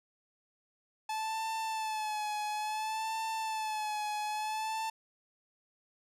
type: tone with vibrato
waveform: 45% pulse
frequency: 866 Hz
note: A5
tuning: 28 cents flat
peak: -33 dBFS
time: 1.09-4.9 s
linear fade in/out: 5 ms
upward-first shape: sine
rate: 0.58 Hz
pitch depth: 47 cents each way
effects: low-pass 11000 Hz 12 dB/octave